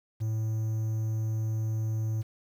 triangle tone, 110 Hz, A2, in tune, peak -25 dBFS, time 0.2-2.23 s, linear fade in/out 20 ms, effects 9-bit

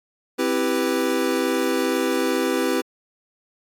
square chord, C major seventh, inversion none, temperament equal, 261.6 / 329.6 / 392 / 493.9 Hz, C4 / E4 / G4 / B4, 0 / 0 / 0 / 0 cents, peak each -26 dBFS, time 0.38-2.82 s, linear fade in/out 20 ms, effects AAC 64 kbps

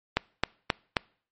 click train, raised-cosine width 0.3 ms, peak -6 dBFS, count 4, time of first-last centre 0.17-0.968 s, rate 3.76 Hz, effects noise-tail reverb RT60 0.5 s tail -25 dB re dry + MP3 32 kbps

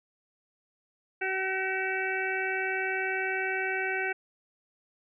harmonic tone, 380 Hz, F#4, 46 cents sharp, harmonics 1 / 2 / 4 / 5 / 6 / 7, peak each -34 / -36 / -32 / -37 / -35 / -38 dBFS, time 1.21-4.13 s, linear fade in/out 10 ms, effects none

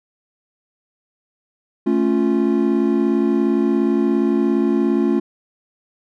triangle chord, A augmented, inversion none, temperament equal, 220 / 277.2 / 349.2 Hz, A3 / C#4 / E#4, 0 / 0 / 0 cents, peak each -17 dBFS, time 1.86-5.2 s, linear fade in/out 10 ms, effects none

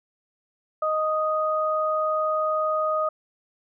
sine tone pair together, 622.3 / 1244.6 Hz, D#5 / D#6, 0 / 0 cents, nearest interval octave, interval 1200 cents, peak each -24 dBFS, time 0.82-3.09 s, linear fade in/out 5 ms, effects none

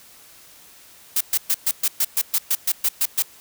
blue noise bursts, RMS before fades -19 dBFS, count 13, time 1.16-3.224 s, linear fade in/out 5 ms, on 48 ms, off 120 ms, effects white hiss -48 dBFS RMS until 3.4 s

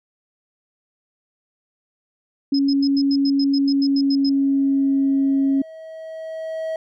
sine tone with pitch glide, 277.2 to 273.5 Hz, C#4 to C#4, 0 to -23 cents, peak -15 dBFS, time 2.52-5.62 s, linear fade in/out 5 ms, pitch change -23 cents, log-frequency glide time 3.65-5.09 s
sine tone bursts, 5120 Hz, D#8, 49 cents sharp, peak -25 dBFS, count 13, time 2.54-4.295 s, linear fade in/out 5 ms, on 51 ms, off 91 ms
triangle tone with exponential growth, 642 Hz, E5, 46 cents flat, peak -20 dBFS, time 3.77-6.76 s, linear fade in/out 2 ms, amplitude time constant 650 ms
effects none

